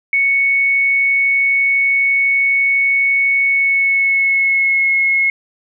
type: tone with pitch glide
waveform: sine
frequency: 2217 to 2173 Hz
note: C#7 to C#7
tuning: 0 to -35 cents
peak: -11 dBFS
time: 0.13-5.3 s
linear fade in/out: 2 ms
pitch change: -35 cents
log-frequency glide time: 3.45-4.91 s
effects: none